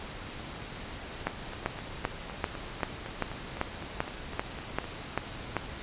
two click trains, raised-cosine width 0.5 ms, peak -12 / -24 dBFS, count 12 / 15, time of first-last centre 1.27-5.567 / 1.28-4.842 s, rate 2.56 / 3.93 Hz, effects pink hiss -41 dBFS RMS until 5.82 s + resampled to 8000 Hz

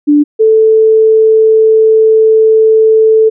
sine tone pair in turn, 293.7 / 440.1 Hz, D4 / A4, 0 / 0 cents, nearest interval perfect fifth, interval 700 cents, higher second, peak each -3 dBFS, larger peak neither, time 0.07-0.24 / 0.39-3.3 s, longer second, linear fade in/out 20 ms, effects none

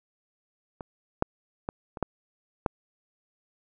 clicks, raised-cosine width 1 ms, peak -23 / -8 / -16 / -24 / -11 / -10 dBFS, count 6, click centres 0.808 / 1.224 / 1.689 / 1.972 / 2.027 / 2.662 s, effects none

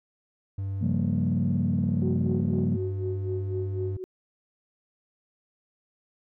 triangle tone with pitch glide, 97.6 to 98.22 Hz, G2 to G2, -7 to +4 cents, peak -26 dBFS, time 0.58-3.97 s, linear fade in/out 5 ms, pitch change +11 cents, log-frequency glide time 2.51-2.67 s
sine chord, G half-diminished seventh, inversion second, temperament equal with one note detuned, 136.84 / 174.61 / 196 / 233.1 Hz, Db3 / F3 / G3 / Bb3, -22 / 0 / 0 / 0 cents, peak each -28 dBFS, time 0.81-2.77 s, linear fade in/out 10 ms
sine tone with tremolo, 371.5 Hz, F#4, 7 cents sharp, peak -28 dBFS, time 2.02-4.04 s, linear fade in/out 0 ms, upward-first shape sine, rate 4 Hz, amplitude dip 80%
effects tanh soft clip ceiling -16 dBFS

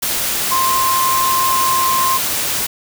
sine tone in noise, 1051 Hz, C6, 7 cents sharp, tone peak -14 dBFS, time 0.51-2.18 s, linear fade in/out 10 ms, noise white, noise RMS -19 dBFS, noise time 0.02-2.67 s, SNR +2 dB, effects none

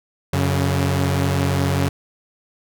sawtooth tone pair together, 91.33 / 139.5 Hz, F#2 / C#3, -22 / +11 cents, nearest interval perfect fifth, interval 733 cents, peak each -16 dBFS, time 0.33-1.89 s, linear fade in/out 5 ms, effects none

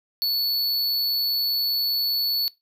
square tone, 4435 Hz, C#8, in tune, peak -21 dBFS, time 0.22-2.48 s, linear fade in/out 0 ms, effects noise-tail reverb RT60 0.2 s tail -21 dB re dry

